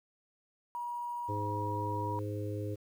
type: tone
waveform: sine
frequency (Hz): 959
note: A#5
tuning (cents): +49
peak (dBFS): -35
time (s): 0.75-2.19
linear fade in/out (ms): 0
type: harmonic tone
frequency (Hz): 103.83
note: G#2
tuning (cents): 0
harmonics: 1 / 3 / 4 / 5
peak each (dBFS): -36 / -41 / -42 / -43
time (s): 1.28-2.76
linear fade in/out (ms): 20
effects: 10-bit